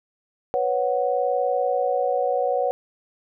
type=chord; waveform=sine; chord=B suspended second; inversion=none; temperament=equal; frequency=493.9 / 554.4 / 740 Hz; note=B4 / C#5 / F#5; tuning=0 / 0 / 0 cents; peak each=-24 dBFS; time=0.54-2.71 s; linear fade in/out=0 ms; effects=none